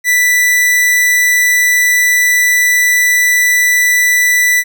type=tone; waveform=45% pulse; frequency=1975.5 Hz; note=B6; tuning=in tune; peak=-8 dBFS; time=0.04-4.64 s; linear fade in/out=50 ms; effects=none